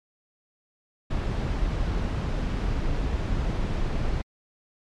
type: noise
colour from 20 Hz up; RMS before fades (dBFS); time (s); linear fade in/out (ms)
brown; -26; 1.1-4.22; 10
effects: low-pass 5000 Hz 12 dB/octave + MP3 64 kbps